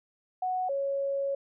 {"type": "tone pair in turn", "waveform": "sine", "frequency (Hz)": [739, 553.6], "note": ["F#5", "C#5"], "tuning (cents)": [-2, -2], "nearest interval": "perfect fourth", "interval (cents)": 500, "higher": "first", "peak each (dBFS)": -27, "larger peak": "neither", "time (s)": [[0.42, 0.69], [0.69, 1.35]], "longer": "second", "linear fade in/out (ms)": 5, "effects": []}